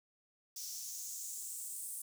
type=noise with high-pass filter sweep; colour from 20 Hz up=white; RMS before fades=-44 dBFS; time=0.56-2.02 s; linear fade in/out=5 ms; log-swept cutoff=5500 to 9100 Hz; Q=3.6; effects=none